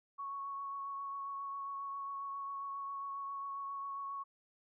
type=tone with vibrato; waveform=sine; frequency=1108.7 Hz; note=C#6; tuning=in tune; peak=-39 dBFS; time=0.18-4.24 s; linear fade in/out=20 ms; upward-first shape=triangle; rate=7.4 Hz; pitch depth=16 cents each way; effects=none